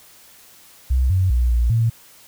sine tone with pitch steps, 64.3 / 93 / 60.9 / 58.8 / 114.3 Hz, C2 / F#2 / B1 / A#1 / A#2, -30 / +9 / -24 / +16 / -34 cents, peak -14 dBFS, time 0.9-1.9 s, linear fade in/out 10 ms, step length 200 ms, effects white hiss -48 dBFS RMS until 2.27 s

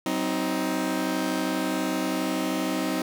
sawtooth chord, C diminished, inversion second, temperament just, 188.37 / 261.6 / 314 Hz, Gb3 / C4 / Eb4, +31 / 0 / +16 cents, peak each -28 / -25 / -24 dBFS, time 0.06-3.02 s, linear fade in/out 2 ms, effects none

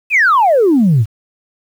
sine exponential sweep, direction down, 2637 to 97.7 Hz, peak -6 dBFS, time 0.1-1.06 s, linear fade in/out 50 ms, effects tanh soft clip ceiling -4 dBFS + 7-bit

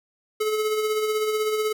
square tone with tremolo, 430 Hz, A4, 40 cents flat, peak -21 dBFS, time 0.4-1.73 s, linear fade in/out 10 ms, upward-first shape sine, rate 16 Hz, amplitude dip 40%, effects none

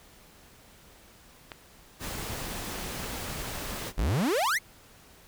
clicks, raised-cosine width 0.3 ms, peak -22 dBFS, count 2, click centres 1.518 / 3.042 s
pink noise, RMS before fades -36 dBFS, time 1.99-3.93 s, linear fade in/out 50 ms
45% pulse exponential sweep, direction up, 39.92 to 2244 Hz, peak -24 dBFS, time 3.97-4.59 s, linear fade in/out 20 ms
effects pink hiss -55 dBFS RMS until 5.27 s

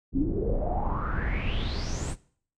brown noise with low-pass filter sweep, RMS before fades -28 dBFS, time 0.12-2.16 s, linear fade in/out 50 ms, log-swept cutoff 250 to 9000 Hz, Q 8.2, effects noise-tail reverb RT60 0.5 s tail -19 dB re dry

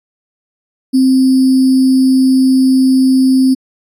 sine tone with sample-and-hold, 261.6 Hz, C4, in tune, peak -6 dBFS, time 0.93-3.55 s, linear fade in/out 20 ms, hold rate 4900 Hz, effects resampled to 32000 Hz

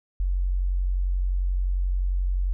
sine tone, 45.7 Hz, F#1, 21 cents flat, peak -21 dBFS, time 0.2-2.53 s, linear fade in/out 0 ms, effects none

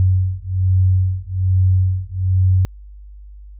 sine beating tone pair, 92.5 / 93.7 Hz, F#2 / F#2, 0 / +22 cents, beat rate 1.2 Hz, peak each -16 dBFS, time 0-2.65 s, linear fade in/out 0 ms, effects added 50 Hz sine -35 dBFS peak until 3.59 s

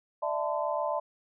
sine tone cluster, 594 / 661 / 882 / 1024 Hz, D5 / E5 / A5 / C6, +20 / +5 / +4 / -38 cents, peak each -32 / -33 / -34 / -34 dBFS, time 0.22-1 s, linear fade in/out 10 ms, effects none

